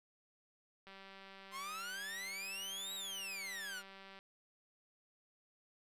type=click train; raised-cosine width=0.3 ms; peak=-39 dBFS; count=645; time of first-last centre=0.87-4.19 s; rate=194 Hz
type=exponential two-way sweep; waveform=sawtooth; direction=up then down; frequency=1028 to 3911 to 1375 Hz; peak=-39 dBFS; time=1.51-3.83 s; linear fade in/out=50 ms; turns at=2.94 s
effects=resampled to 32000 Hz + 12-bit